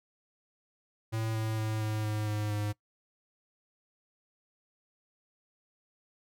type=tone with pitch steps; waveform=square; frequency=111.5 / 110.28 / 109.08 / 107.89 / 106.71 / 105.55 / 104.39 Hz; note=A2 / A2 / A2 / A2 / G#2 / G#2 / G#2; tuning=+23 / +4 / -15 / -34 / +47 / +29 / +9 cents; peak=-31 dBFS; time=1.12-2.73 s; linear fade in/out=20 ms; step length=230 ms; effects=noise-tail reverb RT60 0.1 s tail -21 dB re dry